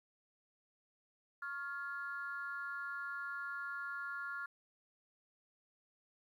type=tone with amplitude modulation; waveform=sine; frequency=1400 Hz; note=F6; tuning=4 cents sharp; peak=-35 dBFS; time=1.42-4.46 s; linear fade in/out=5 ms; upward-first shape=sine; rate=295 Hz; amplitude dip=95%; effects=tanh soft clip ceiling -31 dBFS + 12-bit